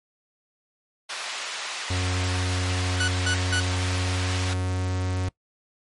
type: band-pass noise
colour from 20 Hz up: white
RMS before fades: -33 dBFS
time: 1.09-4.54 s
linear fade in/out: 10 ms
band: 690 to 4200 Hz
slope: 12 dB/octave
type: tone with pitch glide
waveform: 45% pulse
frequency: 91.2 to 92.1 Hz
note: F#2 to F#2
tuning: -24 to -7 cents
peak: -24 dBFS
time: 1.9-5.29 s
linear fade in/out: 5 ms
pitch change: +17 cents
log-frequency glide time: 3.72-4.84 s
type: tone bursts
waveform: sawtooth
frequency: 1479 Hz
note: F#6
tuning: 1 cent flat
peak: -19 dBFS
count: 3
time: 3-3.603 s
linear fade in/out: 5 ms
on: 81 ms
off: 180 ms
effects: noise-tail reverb RT60 0.1 s tail -21 dB re dry + MP3 48 kbps